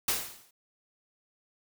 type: noise with exponential decay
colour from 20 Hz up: white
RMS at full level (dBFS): -25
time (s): 0.08-0.51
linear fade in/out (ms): 5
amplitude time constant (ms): 92
effects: none